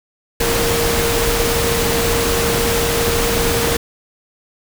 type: tone in noise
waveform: sine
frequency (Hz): 466.2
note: A#4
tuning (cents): 0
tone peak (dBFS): -19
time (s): 0.4-3.77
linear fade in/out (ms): 5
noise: pink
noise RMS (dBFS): -18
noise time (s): 0.4-3.77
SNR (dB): -4
effects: none